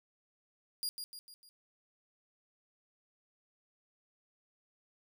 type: tone with echo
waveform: sawtooth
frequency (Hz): 4831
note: D8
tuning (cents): +48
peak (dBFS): -31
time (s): 0.83-0.89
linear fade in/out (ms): 0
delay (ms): 150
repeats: 4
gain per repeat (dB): -6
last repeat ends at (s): 1.49
effects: none